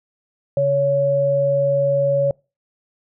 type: tone pair together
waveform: sine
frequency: 140 / 560 Hz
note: C#3 / C#5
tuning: +18 / +18 cents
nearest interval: 2 octaves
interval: 2400 cents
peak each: -23 / -15 dBFS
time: 0.57-2.31 s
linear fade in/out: 2 ms
effects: noise-tail reverb RT60 0.3 s tail -26 dB re dry